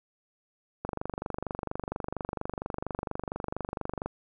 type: click train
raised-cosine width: 1 ms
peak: -18 dBFS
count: 79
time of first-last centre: 0.85-4.06 s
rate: 24.3 Hz
effects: none